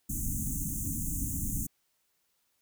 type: band-stop noise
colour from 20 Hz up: pink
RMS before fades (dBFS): -33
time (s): 0.09-1.67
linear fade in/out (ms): 10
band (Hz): 300 to 6300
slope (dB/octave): 96
effects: white hiss -75 dBFS RMS until 2.61 s